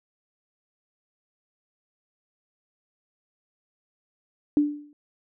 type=tone with exponential decay; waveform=sine; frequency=293.9 Hz; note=D4; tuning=1 cent sharp; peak=-14 dBFS; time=4.57-4.93 s; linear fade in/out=1 ms; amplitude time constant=78 ms; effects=none